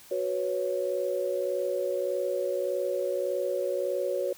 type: chord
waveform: sine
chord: F# suspended fourth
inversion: none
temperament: just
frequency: 370 / 493.3 / 555 Hz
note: F#4 / B4 / C#5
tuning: 0 / -2 / +2 cents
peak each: -32 / -32 / -29 dBFS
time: 0.11-4.33 s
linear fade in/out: 5 ms
effects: white hiss -52 dBFS RMS until 4.37 s